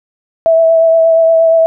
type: tone with vibrato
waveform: sine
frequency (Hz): 655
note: E5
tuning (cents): -11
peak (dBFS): -5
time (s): 0.46-1.66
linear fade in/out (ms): 0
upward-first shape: triangle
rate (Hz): 8.5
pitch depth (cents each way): 20
effects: none